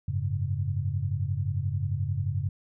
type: chord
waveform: sine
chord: F# suspended second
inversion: none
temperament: equal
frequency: 92.5 / 103.83 / 138.59 Hz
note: F#2 / G#2 / C#3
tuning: 0 / 0 / 0 cents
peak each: -30 / -30 / -31 dBFS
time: 0.08-2.49 s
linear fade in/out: 5 ms
effects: none